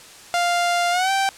sawtooth tone with pitch glide, 698.5 to 779.5 Hz, F5 to G5, 0 to -10 cents, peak -14 dBFS, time 0.34-1.29 s, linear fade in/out 0 ms, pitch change +190 cents, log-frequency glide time 0.91-1.11 s, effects white hiss -43 dBFS RMS until 1.37 s + low-pass 9000 Hz 12 dB/octave

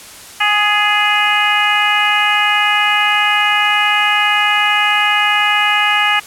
harmonic tone with a mistuned harmonic, 415.3 Hz, G#4, in tune, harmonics 2 / 3 / 4 / 5 / 6 / 7, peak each -18 / -18 / -18 / -18 / -18 / -18 dBFS, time 0.4-6.2 s, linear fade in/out 10 ms, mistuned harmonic 4, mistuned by +23 cents, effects white hiss -35 dBFS RMS until 6.26 s + low-pass 11000 Hz 12 dB/octave

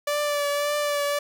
sawtooth tone with vibrato, 582 Hz, D5, 16 cents flat, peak -19 dBFS, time 0.07-1.19 s, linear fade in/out 5 ms, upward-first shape triangle, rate 1.8 Hz, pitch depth 28 cents each way, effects none

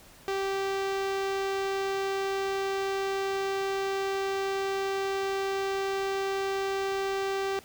sawtooth tone with notch filter, 390 Hz, G4, 9 cents flat, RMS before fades -30 dBFS, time 0.28-7.59 s, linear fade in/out 0 ms, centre 11000 Hz, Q 0.51, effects pink hiss -53 dBFS RMS until 7.64 s

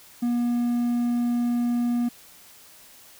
triangle tone, 240 Hz, B3, 49 cents flat, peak -19 dBFS, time 0.22-2.09 s, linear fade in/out 10 ms, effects white hiss -50 dBFS RMS until 3.19 s

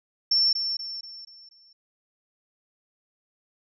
sine tone with echo, 5410 Hz, E8, 44 cents sharp, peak -18 dBFS, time 0.31-0.53 s, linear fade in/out 5 ms, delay 240 ms, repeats 5, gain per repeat -7 dB, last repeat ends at 1.73 s, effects none

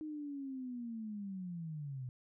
sine linear sweep, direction down, 312.2 to 122.9 Hz, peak -40 dBFS, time 0.01-2.09 s, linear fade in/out 0 ms, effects none

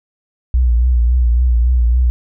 sine tone with vibrato, 60.4 Hz, B1, 38 cents flat, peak -9 dBFS, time 0.54-2.1 s, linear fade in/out 0 ms, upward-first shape triangle, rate 3.6 Hz, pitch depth 81 cents each way, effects none

